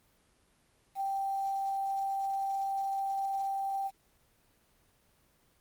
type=tone with quantisation; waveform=sine; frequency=783 Hz; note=G5; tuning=2 cents flat; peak=-30 dBFS; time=0.95-3.91 s; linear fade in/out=50 ms; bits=9; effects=pink hiss -68 dBFS RMS until 5.6 s + Opus 24 kbps